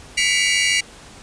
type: tone cluster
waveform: sawtooth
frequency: 1987 / 2227 / 2320 / 2834 Hz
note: B6 / C#7 / D7 / F7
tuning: +10 / +7 / -22 / +25 cents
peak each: -18 dBFS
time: 0.17-0.81 s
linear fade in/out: 10 ms
effects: pink hiss -42 dBFS RMS until 1.22 s + resampled to 22050 Hz